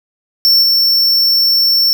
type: tone with level steps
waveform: square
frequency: 5420 Hz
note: E8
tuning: 47 cents sharp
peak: -7 / -9 dBFS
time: 0.45-1.93 s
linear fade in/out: 0 ms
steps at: 0.62 s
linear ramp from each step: 10 ms
effects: 8-bit